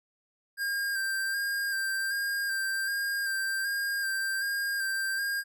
square tone with vibrato, 1594 Hz, G6, 28 cents sharp, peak -29 dBFS, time 0.57-5.44 s, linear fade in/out 50 ms, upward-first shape square, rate 1.3 Hz, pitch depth 22 cents each way, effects none

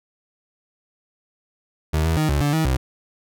30% pulse tone with pitch steps, 78.2 / 81.5 / 154.9 / 71.6 / 145 / 159.3 / 65.3 Hz, D#2 / E2 / D#3 / D2 / D3 / D#3 / C2, +9 / -19 / -7 / -43 / -22 / +41 / -3 cents, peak -15 dBFS, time 1.93-2.77 s, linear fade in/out 10 ms, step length 120 ms, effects none

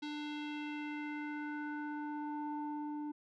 square tone with low-pass filter sweep, 297.3 Hz, D4, 21 cents sharp, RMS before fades -41 dBFS, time 0.02-3.12 s, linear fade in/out 10 ms, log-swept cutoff 4000 to 650 Hz, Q 2.7, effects none

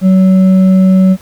sine tone with hard clipping, 188 Hz, F#3, 28 cents sharp, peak -5 dBFS, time 0.01-1.17 s, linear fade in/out 50 ms, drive 4 dB, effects pink hiss -40 dBFS RMS until 1.21 s

